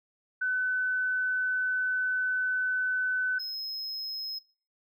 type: tone pair in turn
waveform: sine / triangle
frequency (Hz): 1508 / 5140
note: F#6 / E8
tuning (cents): +32 / -45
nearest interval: octave + major sixth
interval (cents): 2123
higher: second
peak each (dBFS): -26 / -32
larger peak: first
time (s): 0.41-3.39 / 3.39-4.39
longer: first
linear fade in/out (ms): 10
effects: noise-tail reverb RT60 0.4 s tail -21 dB re dry